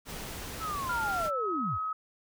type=noise; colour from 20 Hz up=pink; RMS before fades=-40 dBFS; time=0.05-1.31 s; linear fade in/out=50 ms
type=linear sweep; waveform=sine; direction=down; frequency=1341 to 59.5 Hz; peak=-32 dBFS; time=0.59-1.79 s; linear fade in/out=50 ms
type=tone with pitch glide; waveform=sine; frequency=1396.9 to 1273.6 Hz; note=F6 to D#6; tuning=0 to +40 cents; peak=-30 dBFS; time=0.89-1.93 s; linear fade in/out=5 ms; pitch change=-160 cents; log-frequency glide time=1.12-1.45 s
effects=none